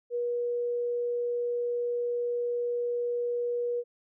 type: tone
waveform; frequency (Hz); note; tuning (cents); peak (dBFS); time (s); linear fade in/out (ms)
sine; 481.2; B4; -45; -27; 0.1-3.84; 50
effects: none